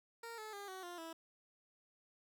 15% pulse tone with pitch steps, 463.1 / 432.1 / 403.2 / 376.2 / 351 / 327.5 Hz, A#4 / A4 / G4 / F#4 / F4 / E4, -11 / -31 / +49 / +29 / +9 / -11 cents, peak -40 dBFS, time 0.23-1.13 s, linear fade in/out 5 ms, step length 150 ms, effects none

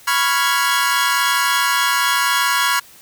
sawtooth chord, C# dominant seventh, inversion third, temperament equal, 987.8 / 1108.7 / 1396.9 / 1661.2 Hz, B5 / C#6 / E#6 / G#6, 0 / 0 / 0 / 0 cents, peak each -17 dBFS, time 0.07-2.8 s, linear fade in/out 10 ms, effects white hiss -45 dBFS RMS until 3.01 s

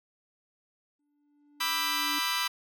triangle tone with exponential growth, 291.5 Hz, D4, 13 cents flat, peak -34 dBFS, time 0.99-2.19 s, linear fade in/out 5 ms, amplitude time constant 260 ms
15% pulse chord, E minor seventh, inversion second, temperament just, 988.9 / 1186.7 / 1318.5 / 1582.2 Hz, B5 / D6 / E6 / G6, +2 / +18 / 0 / +16 cents, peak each -25 / -28 / -28 / -29 dBFS, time 1.6-2.48 s, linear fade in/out 10 ms
effects none

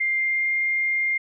sine tone with pitch glide, 2100 to 2113 Hz, C7 to C7, +6 to +16 cents, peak -20 dBFS, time 0-1.18 s, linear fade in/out 10 ms, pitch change +10 cents, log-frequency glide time 0.11-0.53 s, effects none

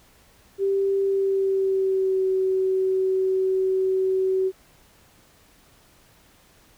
sine tone with pitch glide, 392 to 378.2 Hz, G4 to F#4, 0 to +38 cents, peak -19 dBFS, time 0.58-4.52 s, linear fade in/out 50 ms, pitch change -62 cents, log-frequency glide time 1.02-2.26 s, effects pink hiss -56 dBFS RMS until 6.77 s

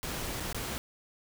pink noise with dropouts, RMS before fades -36 dBFS, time 0.03-0.78 s, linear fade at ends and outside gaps 0 ms, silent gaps 0.399-0.404 / 0.528-0.546 s, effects none

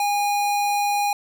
square tone, 818 Hz, G#5, 26 cents flat, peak -20 dBFS, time 0-1.13 s, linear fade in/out 2 ms, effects none

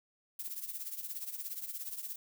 violet noise with tremolo, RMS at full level -38 dBFS, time 0.39-2.16 s, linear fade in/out 5 ms, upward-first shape triangle, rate 17 Hz, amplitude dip 80%, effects none

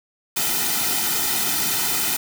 white noise with comb filter, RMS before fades -22 dBFS, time 0.36-2.17 s, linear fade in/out 10 ms, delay 1.8 ms, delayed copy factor -0.85, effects none

